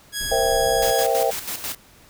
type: tone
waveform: 10% pulse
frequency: 1661.2 Hz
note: G#6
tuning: in tune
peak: -16 dBFS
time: 0.12-1.07 s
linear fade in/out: 50 ms
type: noise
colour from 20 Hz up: brown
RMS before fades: -34 dBFS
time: 0.2-0.93 s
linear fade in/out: 10 ms
type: chord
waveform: sine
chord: C dominant seventh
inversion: third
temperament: equal with one note detuned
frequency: 466.2 / 529.3 / 659.3 / 784 Hz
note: Bb4 / C5 / E5 / G5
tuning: 0 / +20 / 0 / 0 cents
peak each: -23 dBFS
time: 0.31-1.31 s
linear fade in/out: 10 ms
type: noise with tremolo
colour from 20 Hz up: white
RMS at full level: -28 dBFS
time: 0.82-1.75 s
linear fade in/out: 2 ms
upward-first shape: square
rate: 6.1 Hz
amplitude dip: 60%
effects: pink hiss -51 dBFS RMS until 2.09 s